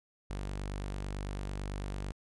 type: tone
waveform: sawtooth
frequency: 49 Hz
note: G1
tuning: in tune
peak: -32 dBFS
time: 0.3-2.12 s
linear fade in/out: 0 ms
effects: resampled to 24000 Hz